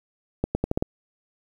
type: accelerating click train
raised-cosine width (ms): 2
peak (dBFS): -9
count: 6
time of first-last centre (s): 0.44-0.825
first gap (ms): 110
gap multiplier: 0.82
effects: 8-bit